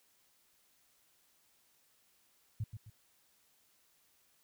sine tone with echo, 108.2 Hz, A2, 29 cents flat, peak -33 dBFS, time 2.6-2.64 s, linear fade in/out 5 ms, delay 130 ms, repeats 2, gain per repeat -8 dB, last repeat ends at 2.9 s, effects white hiss -71 dBFS RMS until 4.43 s

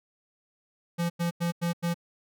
square tone bursts, 171.2 Hz, F3, 34 cents flat, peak -26 dBFS, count 5, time 0.98-1.944 s, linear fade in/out 20 ms, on 120 ms, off 91 ms, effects none

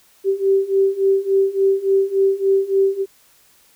sine beating tone pair, 387.4 / 390.9 Hz, G4 / G4, -20 / -5 cents, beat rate 3.5 Hz, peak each -18 / -16 dBFS, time 0.24-3.06 s, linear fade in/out 50 ms, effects white hiss -54 dBFS RMS until 3.75 s

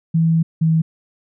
sine tone pair in turn, 163.5 / 161.16 Hz, E3 / E3, -14 / -39 cents, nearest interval unison, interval 25 cents, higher first, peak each -12 dBFS, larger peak neither, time 0.14-0.43 / 0.61-0.82 s, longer first, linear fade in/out 10 ms, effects none

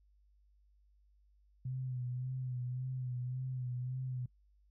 sine tone with vibrato, 126.8 Hz, B2, 46 cents sharp, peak -36 dBFS, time 1.65-4.26 s, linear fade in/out 5 ms, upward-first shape sine, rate 1.8 Hz, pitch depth 43 cents each way, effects noise-tail reverb RT60 0.1 s tail -23 dB re dry + added 50 Hz sine -65 dBFS peak until 4.7 s

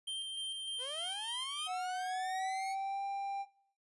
square tone with tremolo, 3153 Hz, G7, 9 cents sharp, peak -37 dBFS, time 0.07-1.68 s, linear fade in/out 10 ms, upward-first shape square, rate 3.3 Hz, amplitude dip 25%
sawtooth linear sweep, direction up, 470.6 to 2237 Hz, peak -40 dBFS, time 0.78-2.76 s, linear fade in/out 50 ms
triangle tone with pitch glide, 735 to 792.3 Hz, F#5 to G5, -12 to +18 cents, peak -33 dBFS, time 1.66-3.46 s, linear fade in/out 50 ms, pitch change +130 cents, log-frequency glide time 1.99-3.04 s
effects noise-tail reverb RT60 0.6 s tail -19 dB re dry + resampled to 24000 Hz

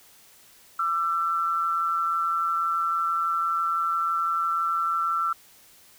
sine tone pair together, 1178 / 1344.1 Hz, D6 / E6, +5 / +33 cents, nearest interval major second, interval 228 cents, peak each -30 / -23 dBFS, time 0.79-5.33 s, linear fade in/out 5 ms, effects white hiss -54 dBFS RMS until 5.98 s

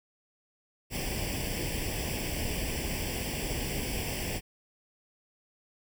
pink noise with comb filter, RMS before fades -33 dBFS, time 0.9-4.41 s, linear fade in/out 50 ms, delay 0.38 ms, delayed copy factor +0.85, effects none

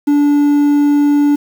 triangle tone with quantisation, 290 Hz, D4, 22 cents flat, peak -6 dBFS, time 0.07-1.36 s, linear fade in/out 10 ms, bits 6, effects none

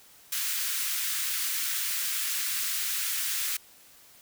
white high-pass noise, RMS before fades -30 dBFS, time 0.32-3.57 s, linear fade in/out 5 ms, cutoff 1400 Hz, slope 24 dB/octave, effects white hiss -55 dBFS RMS until 4.21 s

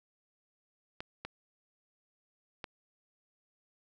clicks, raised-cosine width 0.3 ms, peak -23 dBFS, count 3, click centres 1.005 / 1.25 / 2.642 s, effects none

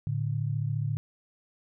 sine tone pair together, 111.35 / 145.8 Hz, A2 / D3, +21 / -12 cents, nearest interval perfect fourth, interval 467 cents, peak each -29 / -30 dBFS, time 0.07-0.97 s, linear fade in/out 0 ms, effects none

